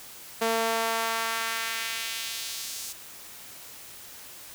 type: tone with high-pass filter sweep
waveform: sawtooth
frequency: 226.5 Hz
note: A#3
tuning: 50 cents flat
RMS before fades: -30 dBFS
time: 0.41-2.93 s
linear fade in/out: 10 ms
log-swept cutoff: 460 to 6500 Hz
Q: 1.1
effects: white hiss -45 dBFS RMS until 4.54 s